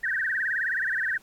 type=tone with vibrato; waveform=sine; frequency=1700 Hz; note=G#6; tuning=40 cents sharp; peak=-24 dBFS; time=0.03-1.18 s; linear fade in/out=10 ms; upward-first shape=sine; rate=19 Hz; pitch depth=200 cents each way; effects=pink hiss -58 dBFS RMS until 1.22 s + AAC 64 kbps